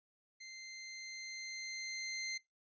20% pulse tone with level ramp, 2082 Hz, C7, 9 cents flat, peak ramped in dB -44 to -33 dBFS, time 0.4-2.38 s, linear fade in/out 10 ms, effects noise-tail reverb RT60 0.2 s tail -21 dB re dry + resampled to 16000 Hz

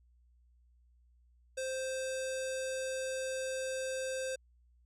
square tone with low-pass filter, 523.3 Hz, C5, in tune, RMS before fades -37 dBFS, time 1.57-4.36 s, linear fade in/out 10 ms, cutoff 8200 Hz, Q 2.6, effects added 60 Hz sine -63 dBFS peak until 4.85 s

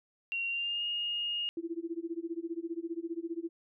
sine tone with pitch glide, 2751 to 2851 Hz, F7 to F7, -27 to +35 cents, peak -31 dBFS, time 0.32-1.49 s, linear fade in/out 0 ms, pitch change +62 cents, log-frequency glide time 0.47-0.84 s
sine tone with tremolo, 334.6 Hz, E4, 26 cents sharp, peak -31 dBFS, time 1.57-3.49 s, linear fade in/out 2 ms, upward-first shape sine, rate 15 Hz, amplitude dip 95%
effects none

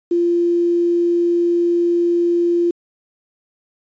sine tone with quantisation, 345 Hz, F4, 21 cents flat, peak -13 dBFS, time 0.11-2.71 s, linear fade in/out 5 ms, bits 7, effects resampled to 16000 Hz

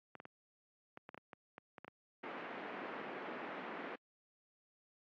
clicks, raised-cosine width 0.5 ms, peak -34 dBFS, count 12, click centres 0.153 / 0.201 / 0.254 / 0.974 / 1.091 / 1.145 / 1.177 / 1.332 / 1.581 / 1.782 / 1.846 / 1.88 s
pink band-pass noise, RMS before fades -46 dBFS, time 2.23-3.96 s, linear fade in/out 10 ms, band 230 to 2300 Hz, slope 24 dB/octave
effects high-pass 150 Hz 12 dB/octave + AAC 64 kbps

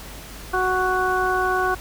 harmonic tone, 370.4 Hz, F#4, 2 cents sharp, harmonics 1 / 2 / 3 / 4, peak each -24 / -24 / -24 / -24 dBFS, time 0.53-1.75 s, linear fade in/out 10 ms, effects added 50 Hz sine -39 dBFS peak until 1.8 s + pink hiss -39 dBFS RMS until 1.8 s

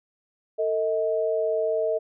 sine tone pair together, 449.4 / 634 Hz, A4 / D#5, +37 / +32 cents, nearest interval tritone, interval 595 cents, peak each -25 / -24 dBFS, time 0.58-1.99 s, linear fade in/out 20 ms, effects none

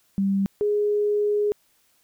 sine tone pair in turn, 196 / 415.3 Hz, G3 / G#4, 0 / 0 cents, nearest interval octave + minor second, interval 1300 cents, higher second, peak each -19 dBFS, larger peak neither, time 0.18-0.46 / 0.61-1.52 s, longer second, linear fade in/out 0 ms, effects white hiss -64 dBFS RMS until 2.03 s

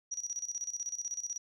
sine tone with tremolo, 5790 Hz, F#8, 38 cents flat, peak -33 dBFS, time 0.11-1.38 s, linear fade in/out 10 ms, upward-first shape square, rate 16 Hz, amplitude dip 80%, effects none

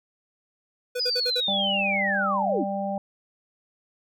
square tone bursts, 493.9 Hz, B4, in tune, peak -27 dBFS, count 5, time 0.95-1.406 s, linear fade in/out 10 ms, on 52 ms, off 49 ms
sine linear sweep, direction down, 5040 to 223.3 Hz, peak -23 dBFS, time 0.99-2.64 s, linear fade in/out 10 ms
harmonic tone, 197.5 Hz, G3, 13 cents sharp, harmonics 1 / 3 / 4, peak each -30 / -30 / -30 dBFS, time 1.48-2.98 s, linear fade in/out 2 ms
effects none

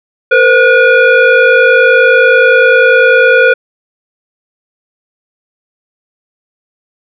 sine tone with frequency modulation, 464.6 Hz, A#4, 6 cents flat, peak -3 dBFS, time 0.31-3.54 s, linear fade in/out 10 ms, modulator 979 Hz, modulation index 1.6, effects none

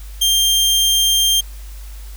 sawtooth tone, 3184 Hz, G7, 26 cents sharp, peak -9 dBFS, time 0.21-1.41 s, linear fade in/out 10 ms, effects added 50 Hz sine -30 dBFS peak until 2.16 s + white hiss -44 dBFS RMS until 2.16 s

